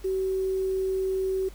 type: tone with quantisation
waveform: sine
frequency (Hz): 380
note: F#4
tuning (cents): +46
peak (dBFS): -24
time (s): 0.04-1.49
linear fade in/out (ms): 10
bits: 8
effects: added 50 Hz sine -43 dBFS peak until 1.54 s + pink hiss -53 dBFS RMS until 1.54 s